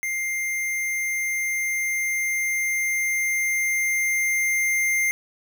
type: tone with level ramp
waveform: square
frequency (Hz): 2100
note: C7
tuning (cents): +6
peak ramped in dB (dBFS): -25 to -20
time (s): 0.03-5.11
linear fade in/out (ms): 0
effects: none